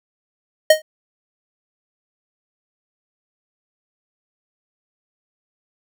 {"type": "tone with exponential decay", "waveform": "square", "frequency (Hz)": 622.3, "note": "D#5", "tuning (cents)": 0, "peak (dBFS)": -5, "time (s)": [0.7, 0.82], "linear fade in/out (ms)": 5, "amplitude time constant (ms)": 26, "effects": []}